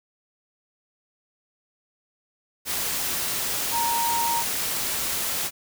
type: tone in noise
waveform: sine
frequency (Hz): 932.3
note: A#5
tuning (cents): 0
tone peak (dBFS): -23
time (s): 3.71-4.44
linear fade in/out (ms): 50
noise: white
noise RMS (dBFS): -27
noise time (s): 2.65-5.51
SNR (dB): +1
effects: none